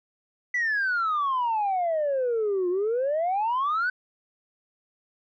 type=exponential two-way sweep; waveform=sine; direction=down then up; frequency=1997 to 349.2 to 1536 Hz; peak=-21 dBFS; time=0.54-3.9 s; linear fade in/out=5 ms; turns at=2.69 s; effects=tanh soft clip ceiling -20 dBFS